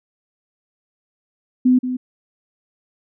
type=tone with echo; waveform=sine; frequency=252.8 Hz; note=B3; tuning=41 cents sharp; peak=-10 dBFS; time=1.65-1.79 s; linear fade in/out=10 ms; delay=180 ms; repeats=1; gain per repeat=-10 dB; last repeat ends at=1.97 s; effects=none